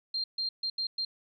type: tone bursts at uneven times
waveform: sine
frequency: 4186 Hz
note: C8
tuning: in tune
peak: -29 dBFS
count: 5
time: 0.14-0.24 / 0.38-0.49 / 0.63-0.7 / 0.78-0.87 / 0.98-1.05 s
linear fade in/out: 5 ms
effects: none